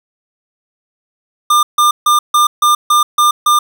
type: tone bursts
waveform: square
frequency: 1200 Hz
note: D6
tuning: 37 cents sharp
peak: -8 dBFS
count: 8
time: 1.5-3.59 s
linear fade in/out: 5 ms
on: 130 ms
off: 150 ms
effects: none